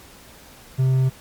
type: tone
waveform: triangle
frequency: 130.81 Hz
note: C3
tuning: in tune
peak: -13 dBFS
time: 0.78-1.1 s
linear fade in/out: 20 ms
effects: pink hiss -46 dBFS RMS until 1.2 s + MP3 96 kbps